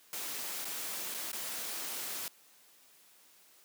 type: noise with dropouts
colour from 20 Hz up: white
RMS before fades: -39 dBFS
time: 0.13-2.28 s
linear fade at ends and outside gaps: 1 ms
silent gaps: 0.646-0.653 / 1.142-1.146 / 1.317-1.33 s
effects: white hiss -62 dBFS RMS until 3.64 s + high-pass 200 Hz 12 dB/octave